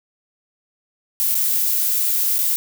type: noise with dropouts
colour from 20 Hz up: violet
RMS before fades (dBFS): -19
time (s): 1.2-2.56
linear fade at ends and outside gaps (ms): 0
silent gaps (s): 1.345-1.352 / 2.382-2.389
effects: none